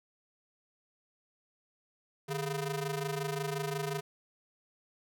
sawtooth ring-modulated tone, 279.6 Hz, C#4, 15 cents sharp, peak -26 dBFS, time 2.28-4.01 s, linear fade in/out 20 ms, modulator 127 Hz, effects none

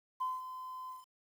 sine tone with ADSR envelope, 1025 Hz, C6, 36 cents flat, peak -30 dBFS, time 0.2-1.06 s, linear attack 15 ms, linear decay 190 ms, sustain -11 dB, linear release 170 ms, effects tanh soft clip ceiling -28 dBFS + 10-bit

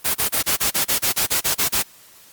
white noise bursts, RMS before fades -19 dBFS, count 13, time 0.04-1.83 s, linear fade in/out 20 ms, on 110 ms, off 30 ms, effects white hiss -48 dBFS RMS until 2.32 s + Opus 32 kbps

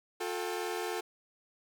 sawtooth tone cluster, 357.3 / 441 / 792 Hz, F4 / A4 / G5, +40 / +4 / +18 cents, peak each -33 / -33 / -38 dBFS, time 0.2-1.01 s, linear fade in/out 10 ms, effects none

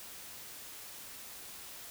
silence, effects white hiss -48 dBFS RMS until 1.9 s

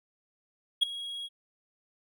triangle tone with ADSR envelope, 3306 Hz, G#7, 9 cents flat, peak -16 dBFS, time 0.81-1.29 s, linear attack 20 ms, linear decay 7 ms, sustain -18 dB, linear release 38 ms, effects none

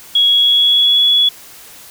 sine tone with pitch glide, 3330 to 3386 Hz, G#7 to G#7, +4 to +33 cents, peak -8 dBFS, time 0.15-1.29 s, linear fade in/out 5 ms, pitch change +29 cents, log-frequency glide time 0.3-1.05 s, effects white hiss -38 dBFS RMS until 1.9 s

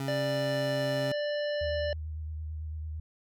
25% pulse tone with pitch glide, 136.2 to 134.87 Hz, C#3 to C#3, -30 to -47 cents, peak -28 dBFS, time 0-1.12 s, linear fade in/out 2 ms, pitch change -17 cents, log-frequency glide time 0.2-0.95 s
harmonic tone, 589 Hz, D5, 5 cents sharp, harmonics 1 / 3 / 5 / 7 / 9, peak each -29 / -39 / -43 / -46 / -48 dBFS, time 0.08-1.93 s, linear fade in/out 2 ms
sine tone with vibrato, 77.78 Hz, D#2, in tune, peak -34 dBFS, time 1.61-3 s, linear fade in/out 5 ms, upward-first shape square, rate 9 Hz, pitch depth 23 cents each way
effects none

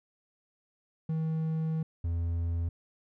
triangle tone pair in turn, 159.6 / 84.55 Hz, D#3 / E2, +44 / +44 cents, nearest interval major seventh, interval 1100 cents, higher first, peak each -26 dBFS, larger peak neither, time 1.09-1.83 / 2.04-2.69 s, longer first, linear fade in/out 5 ms, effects none

